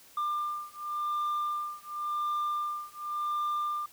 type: beating tone pair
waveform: sine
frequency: 1195 / 1195.91 Hz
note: D6 / D6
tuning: +30 / +31 cents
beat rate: 0.91 Hz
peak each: -31 / -31 dBFS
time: 0.17-3.86 s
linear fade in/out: 5 ms
effects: tanh soft clip ceiling -27 dBFS + white hiss -56 dBFS RMS until 3.92 s